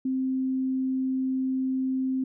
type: tone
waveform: sine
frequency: 261.6 Hz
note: C4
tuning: in tune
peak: -24 dBFS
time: 0.05-2.24 s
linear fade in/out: 5 ms
effects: none